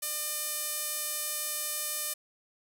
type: tone with band-pass filter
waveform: sawtooth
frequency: 602 Hz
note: D5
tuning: 43 cents sharp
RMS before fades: -34 dBFS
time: 0.02-2.14 s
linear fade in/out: 10 ms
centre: 11000 Hz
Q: 1.6
effects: none